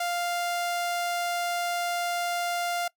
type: tone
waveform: sawtooth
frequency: 698.5 Hz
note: F5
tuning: in tune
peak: -23 dBFS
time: 0-2.88 s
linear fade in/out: 5 ms
effects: noise-tail reverb RT60 0.1 s tail -22 dB re dry